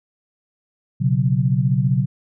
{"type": "chord", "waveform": "sine", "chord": "B suspended second", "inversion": "none", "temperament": "equal with one note detuned", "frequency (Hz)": [123.47, 138.59, 184.46], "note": ["B2", "C#3", "F#3"], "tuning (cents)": [0, 0, -5], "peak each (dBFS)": [-19, -18, -22], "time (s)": [1, 2.06], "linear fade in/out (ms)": 20, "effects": []}